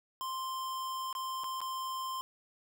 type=tone with dropouts; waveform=square; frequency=1046.5 Hz; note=C6; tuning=in tune; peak=-36 dBFS; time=0.21-2.21 s; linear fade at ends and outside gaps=0 ms; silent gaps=1.128-1.151 / 1.436-1.442 / 1.605-1.615 s; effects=none